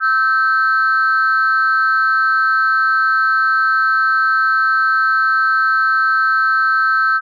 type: tone pair together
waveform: sine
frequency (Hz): 1307 / 1554.3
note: E6 / G6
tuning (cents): -15 / -15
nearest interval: minor third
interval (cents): 300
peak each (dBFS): -13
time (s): 0-7.21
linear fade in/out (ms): 50
effects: tanh soft clip ceiling -7 dBFS